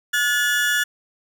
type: tone pair together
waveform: 35% pulse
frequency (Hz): 1446 / 1719.6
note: F#6 / A6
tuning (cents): -40 / -40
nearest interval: minor third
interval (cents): 300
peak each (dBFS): -20 / -18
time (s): 0.13-0.84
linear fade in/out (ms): 10
effects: none